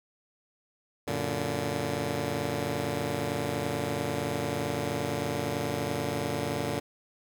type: chord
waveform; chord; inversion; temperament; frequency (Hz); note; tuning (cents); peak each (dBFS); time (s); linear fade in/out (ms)
10% pulse; Gb augmented; none; just; 92.5 / 115.62 / 144.53; Gb2 / Bb2 / D3; 0 / -14 / -27; -28 / -26 / -24; 1.07-6.8; 10
effects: none